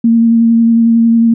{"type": "tone with vibrato", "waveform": "sine", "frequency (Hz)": 230, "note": "A#3", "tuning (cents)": -23, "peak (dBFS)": -5, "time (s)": [0.04, 1.34], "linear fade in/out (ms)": 5, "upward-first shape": "sine", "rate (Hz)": 11, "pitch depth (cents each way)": 15, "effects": []}